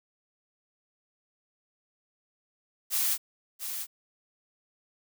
blue noise with echo, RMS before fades -27 dBFS, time 2.9-3.18 s, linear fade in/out 50 ms, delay 690 ms, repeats 1, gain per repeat -8 dB, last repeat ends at 3.87 s, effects none

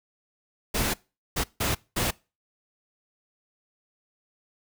pink noise bursts at uneven times, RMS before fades -26 dBFS, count 4, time 0.74-0.94 / 1.36-1.44 / 1.6-1.75 / 1.96-2.11 s, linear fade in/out 10 ms, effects noise-tail reverb RT60 0.3 s tail -23 dB re dry

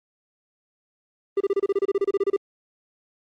triangle tone bursts, 396.7 Hz, G4, 21 cents sharp, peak -16 dBFS, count 16, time 1.37-2.365 s, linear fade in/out 5 ms, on 35 ms, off 29 ms, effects Opus 24 kbps

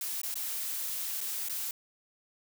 blue noise with dropouts, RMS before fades -35 dBFS, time 0.01-1.71 s, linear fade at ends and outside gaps 2 ms, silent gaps 0.216-0.233 / 0.342-0.355 / 1.207-1.211 / 1.487-1.495 s, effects none

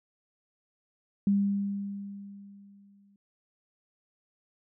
sine tone with exponential decay, 200 Hz, G3, 35 cents sharp, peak -20 dBFS, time 1.27-3.16 s, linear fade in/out 2 ms, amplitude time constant 410 ms, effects none

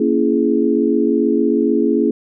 sine chord, A# half-diminished seventh, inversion none, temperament just, 233.1 / 279.7 / 335.6 / 419.5 Hz, A#3 / C#4 / E4 / G#4, 0 / +16 / +31 / +17 cents, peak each -18 dBFS, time 0-2.11 s, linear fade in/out 5 ms, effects none

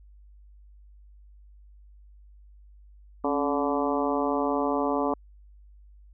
harmonic tone with a mistuned harmonic, 144.6 Hz, D3, 27 cents flat, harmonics 2 / 3 / 4 / 5 / 6 / 7 / 8, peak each -28 / -30 / -31 / -32 / -33 / -33 / -34 dBFS, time 3.24-5.14 s, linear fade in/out 5 ms, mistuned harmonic 2, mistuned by -74 cents, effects added 50 Hz sine -49 dBFS peak until 6.13 s

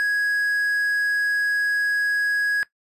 triangle tone with quantisation, 1662 Hz, G#6, 1 cent sharp, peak -17 dBFS, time 0-2.63 s, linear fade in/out 0 ms, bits 7, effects noise-tail reverb RT60 0.1 s tail -18 dB re dry + resampled to 32000 Hz

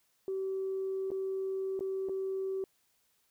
sine tone with dropouts, 383.4 Hz, G4, 38 cents flat, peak -31 dBFS, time 0.28-2.64 s, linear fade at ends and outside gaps 1 ms, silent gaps 1.105-1.116 / 1.793-1.807 / 2.087-2.094 s, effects tanh soft clip ceiling -27 dBFS + white hiss -73 dBFS RMS until 3.3 s

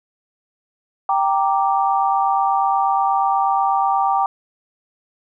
sine chord, G minor, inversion none, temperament equal, 784 / 932.3 / 1174.7 Hz, G5 / Bb5 / D6, 0 / 0 / 0 cents, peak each -17 / -21 / -21 dBFS, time 1.09-4.26 s, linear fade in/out 2 ms, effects none

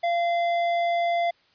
triangle tone with hard clipping, 688 Hz, F5, 26 cents flat, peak -23 dBFS, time 0.03-1.31 s, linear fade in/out 10 ms, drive 13 dB, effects white hiss -62 dBFS RMS until 1.54 s + resampled to 11025 Hz

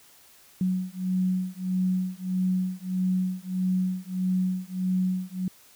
sine beating tone pair, 184.1 / 185.7 Hz, F#3 / F#3, -8 / +7 cents, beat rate 1.6 Hz, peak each -27 dBFS, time 0.61-5.48 s, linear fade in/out 2 ms, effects white hiss -55 dBFS RMS until 5.75 s

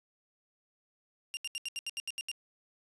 sawtooth tone bursts, 2794 Hz, F7, in tune, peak -31 dBFS, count 10, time 1.34-2.315 s, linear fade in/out 0 ms, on 30 ms, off 75 ms, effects resampled to 24000 Hz + 11-bit

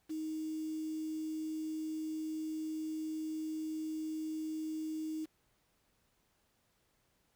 sine tone with quantisation, 313.7 Hz, D#4, 14 cents sharp, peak -36 dBFS, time 0.09-5.26 s, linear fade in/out 20 ms, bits 9, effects pink hiss -75 dBFS RMS until 7.35 s

